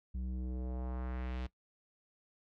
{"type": "tone with low-pass filter sweep", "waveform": "square", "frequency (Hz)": 62.7, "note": "B1", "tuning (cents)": 27, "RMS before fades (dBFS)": -39, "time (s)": [0.14, 1.47], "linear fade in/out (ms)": 10, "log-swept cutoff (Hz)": [150, 3900], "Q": 1.3, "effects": ["noise-tail reverb RT60 0.1 s tail -19 dB re dry"]}